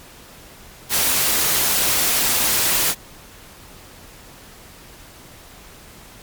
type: noise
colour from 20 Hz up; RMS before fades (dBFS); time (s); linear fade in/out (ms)
white; -18; 0.89-2.95; 50
effects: pink hiss -43 dBFS RMS until 6.22 s + MP3 96 kbps